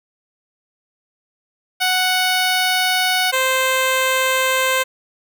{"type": "tone pair in turn", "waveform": "10% pulse", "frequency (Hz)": [740, 521.3], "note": ["F#5", "C5"], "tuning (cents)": [0, -6], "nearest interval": "tritone", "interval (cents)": 606, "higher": "first", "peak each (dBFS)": -7, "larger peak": "neither", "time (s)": [[1.8, 3.32], [3.32, 4.84]], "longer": "neither", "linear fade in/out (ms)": 20, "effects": []}